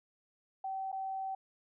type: tone with dropouts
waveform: sine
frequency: 769 Hz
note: G5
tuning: 33 cents flat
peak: -35 dBFS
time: 0.64-1.35 s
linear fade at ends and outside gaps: 5 ms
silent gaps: 0.918-0.926 s
effects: none